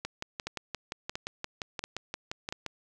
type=two click trains; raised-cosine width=0.2 ms; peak=-17 / -17 dBFS; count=4 / 16; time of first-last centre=0.47-2.525 / 0.05-2.663 s; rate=1.46 / 5.74 Hz; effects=none